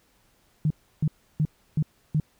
sine tone bursts, 153 Hz, D#3, 29 cents flat, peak -19 dBFS, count 5, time 0.65-2.2 s, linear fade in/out 2 ms, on 54 ms, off 320 ms, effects pink hiss -64 dBFS RMS until 2.39 s

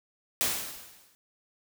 white noise with exponential decay, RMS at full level -25 dBFS, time 0.41-1.15 s, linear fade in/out 0 ms, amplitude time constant 160 ms, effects none

